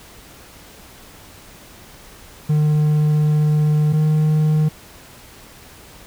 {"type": "tone pair in turn", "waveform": "triangle", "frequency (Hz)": [151.3, 153.94], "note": ["D#3", "D#3"], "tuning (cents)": [-48, -18], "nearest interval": "unison", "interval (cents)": 30, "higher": "second", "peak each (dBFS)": -11, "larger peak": "neither", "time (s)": [[2.49, 3.93], [3.93, 4.69]], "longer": "first", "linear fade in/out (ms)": 10, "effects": ["pink hiss -43 dBFS RMS until 6.06 s"]}